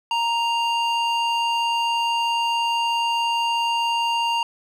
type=tone with band-pass filter; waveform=square; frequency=932.3 Hz; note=A#5; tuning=in tune; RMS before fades=-22 dBFS; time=0.11-4.43 s; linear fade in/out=2 ms; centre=2000 Hz; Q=1.7; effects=none